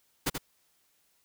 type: noise with echo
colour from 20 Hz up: pink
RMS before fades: -28 dBFS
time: 0.26-0.3 s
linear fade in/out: 10 ms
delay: 82 ms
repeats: 1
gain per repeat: -6 dB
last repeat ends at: 0.382 s
effects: white hiss -70 dBFS RMS until 1.24 s